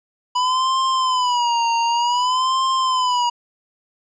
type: tone with vibrato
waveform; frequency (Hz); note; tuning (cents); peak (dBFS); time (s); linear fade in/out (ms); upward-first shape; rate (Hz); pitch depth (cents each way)
square; 987.8; B5; 0; -17; 0.35-3.3; 10; sine; 0.54; 110
effects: resampled to 16000 Hz + 9-bit